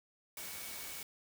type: tone in noise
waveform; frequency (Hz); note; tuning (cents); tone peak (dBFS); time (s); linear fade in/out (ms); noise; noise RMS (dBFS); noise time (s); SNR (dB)
sine; 2247; C#7; +23; -54; 0.37-1.03; 2; white; -45; 0.37-1.03; -12
effects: none